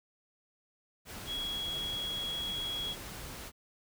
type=tone in noise; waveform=sine; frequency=3326 Hz; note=G#7; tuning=2 cents sharp; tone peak=-34 dBFS; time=1.26-2.96 s; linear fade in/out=50 ms; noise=pink; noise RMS=-44 dBFS; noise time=1.05-3.52 s; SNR=+7 dB; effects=none